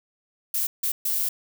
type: noise bursts at uneven times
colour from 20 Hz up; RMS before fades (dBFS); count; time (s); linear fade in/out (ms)
violet; -25; 3; 0.54-0.67 / 0.83-0.92 / 1.05-1.29; 5
effects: none